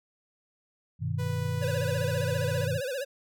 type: chord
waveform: sine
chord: G augmented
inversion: none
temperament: equal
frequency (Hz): 98 / 123.47 / 155.56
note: G2 / B2 / D#3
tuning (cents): 0 / 0 / 0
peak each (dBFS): -32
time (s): 0.99-2.81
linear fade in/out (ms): 50
type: tone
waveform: sawtooth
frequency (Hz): 493.3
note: B4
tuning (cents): -2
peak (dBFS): -33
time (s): 1.18-2.67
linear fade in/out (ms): 20
type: tone with vibrato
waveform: square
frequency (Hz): 530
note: C5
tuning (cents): +22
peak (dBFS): -31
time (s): 1.61-3.05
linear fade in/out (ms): 20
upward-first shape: sine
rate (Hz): 15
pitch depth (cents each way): 130
effects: none